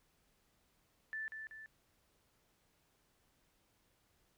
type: tone with echo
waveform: sine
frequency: 1760 Hz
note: A6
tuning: in tune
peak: -39 dBFS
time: 1.13-1.28 s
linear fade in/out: 0 ms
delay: 190 ms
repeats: 2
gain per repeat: -5 dB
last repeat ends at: 1.66 s
effects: pink hiss -75 dBFS RMS until 4.37 s